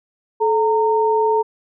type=tone pair together; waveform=sine; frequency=433.7 / 919 Hz; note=A4 / A#5; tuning=-25 / -25 cents; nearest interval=octave + minor second; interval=1300 cents; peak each=-16 / -17 dBFS; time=0.4-1.43 s; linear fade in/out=20 ms; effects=none